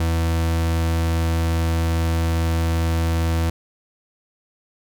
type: tone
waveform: 40% pulse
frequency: 82.41 Hz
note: E2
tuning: in tune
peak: -17 dBFS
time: 0-3.5 s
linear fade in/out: 5 ms
effects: none